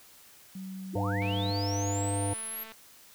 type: tone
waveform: sine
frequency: 189.7 Hz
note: F#3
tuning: 43 cents sharp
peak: -37 dBFS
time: 0.55-1.51 s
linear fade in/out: 5 ms
type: linear sweep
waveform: sine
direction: up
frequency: 259.3 to 11850 Hz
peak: -35 dBFS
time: 0.93-2.64 s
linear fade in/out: 10 ms
type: harmonic tone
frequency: 100 Hz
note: G2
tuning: 35 cents sharp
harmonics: 1 / 3 / 5 / 7 / 9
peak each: -30 / -35 / -37 / -38 / -40 dBFS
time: 0.95-2.34 s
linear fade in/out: 10 ms
type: click train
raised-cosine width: 0.3 ms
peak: -31 dBFS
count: 334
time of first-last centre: 1.22-2.72 s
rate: 222 Hz
effects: white hiss -55 dBFS RMS until 3.14 s